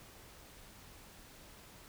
silence, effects pink hiss -56 dBFS RMS until 1.88 s

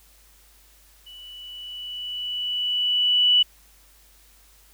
sine tone with level ramp, 2960 Hz, F#7, in tune, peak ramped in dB -41 to -13 dBFS, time 1.06-3.43 s, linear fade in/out 10 ms, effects added 50 Hz sine -56 dBFS peak until 4.73 s + white hiss -56 dBFS RMS until 4.73 s

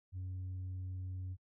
sine tone, 92.5 Hz, F#2, in tune, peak -37 dBFS, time 0.12-1.37 s, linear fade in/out 50 ms, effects noise-tail reverb RT60 0.1 s tail -22 dB re dry + tanh soft clip ceiling -38 dBFS

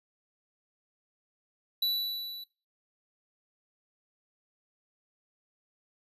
square tone with level ramp, 3951 Hz, B7, in tune, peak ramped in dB -25 to -41 dBFS, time 1.82-2.44 s, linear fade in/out 5 ms, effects noise-tail reverb RT60 0.3 s tail -21 dB re dry + resampled to 32000 Hz

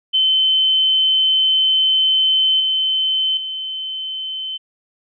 sine tone with level steps, 3068 Hz, G7, 38 cents flat, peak -12 / -15 / -23 dBFS, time 0.13-4.58 s, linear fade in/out 20 ms, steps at 2.6 / 3.37 s, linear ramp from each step 2 ms, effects none

